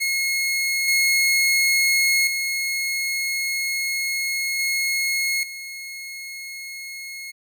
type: tone with level steps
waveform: sawtooth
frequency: 2165 Hz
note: C#7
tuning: 41 cents flat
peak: -17 / -13 / -19 / -17 / -29 dBFS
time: 0-7.32 s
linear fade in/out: 20 ms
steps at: 0.88 / 2.27 / 4.59 / 5.43 s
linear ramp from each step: 2 ms
effects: none